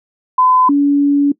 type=tone pair in turn; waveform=sine; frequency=1015 / 284.8 Hz; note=B5 / C#4; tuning=+47 / +47 cents; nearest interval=octave + minor seventh; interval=2200 cents; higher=first; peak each=-8 dBFS; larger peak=neither; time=0.38-0.69 / 0.69-1.32 s; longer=second; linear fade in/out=5 ms; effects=noise-tail reverb RT60 0.1 s tail -20 dB re dry